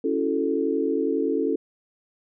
sine chord, F# minor seventh, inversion second, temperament equal, 277.2 / 329.6 / 370 / 440 Hz, C#4 / E4 / F#4 / A4, 0 / 0 / 0 / 0 cents, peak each -26 / -27 / -30 / -25 dBFS, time 0.04-1.56 s, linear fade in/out 5 ms, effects none

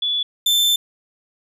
sine / 40% pulse tone pair in turn, 3438 / 3543 Hz, A7 / A7, -41 / +11 cents, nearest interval minor second, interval 52 cents, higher second, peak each -18 / -13 dBFS, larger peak second, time 0.02-0.23 / 0.46-0.76 s, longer second, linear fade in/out 5 ms, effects none

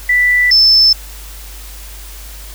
sine tone pair in turn, 1975.5 / 5274 Hz, B6 / E8, 0 / 0 cents, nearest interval octave + perfect fourth, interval 1700 cents, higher second, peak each -8 / -5 dBFS, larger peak second, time 0.09-0.51 / 0.51-0.93 s, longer neither, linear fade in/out 5 ms, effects added 50 Hz sine -30 dBFS peak until 2.54 s + white hiss -35 dBFS RMS until 2.54 s

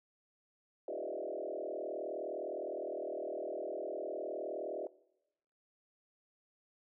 sine tone with frequency modulation, 493.9 Hz, B4, in tune, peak -36 dBFS, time 0.88-4.87 s, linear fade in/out 2 ms, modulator 39.6 Hz, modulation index 4, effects noise-tail reverb RT60 0.9 s tail -21 dB re dry + high-pass 300 Hz 12 dB/octave

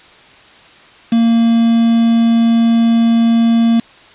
triangle tone with quantisation, 230.3 Hz, A#3, 21 cents flat, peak -6 dBFS, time 1.12-3.8 s, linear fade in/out 5 ms, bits 4, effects white hiss -42 dBFS RMS until 4.14 s + resampled to 8000 Hz

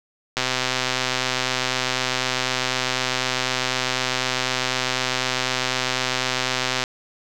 click train, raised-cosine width 0.2 ms, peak -4 dBFS, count 829, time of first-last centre 0.37-6.839 s, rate 128 Hz, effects none

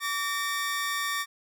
sawtooth tone pair together, 1152 / 1828.7 Hz, D6 / A#6, -34 / -34 cents, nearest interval minor sixth, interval 800 cents, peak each -27 dBFS, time 0-1.26 s, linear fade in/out 50 ms, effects none

